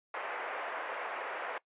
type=band-pass noise; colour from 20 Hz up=pink; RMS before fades=-39 dBFS; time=0.14-1.58 s; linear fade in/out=2 ms; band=520 to 2200 Hz; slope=24 dB/octave; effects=noise-tail reverb RT60 0.1 s tail -21 dB re dry + resampled to 8000 Hz